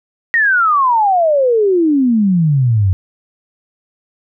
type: exponential sweep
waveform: sine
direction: down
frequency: 1900 to 90.3 Hz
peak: -9 dBFS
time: 0.34-2.93 s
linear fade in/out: 0 ms
effects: none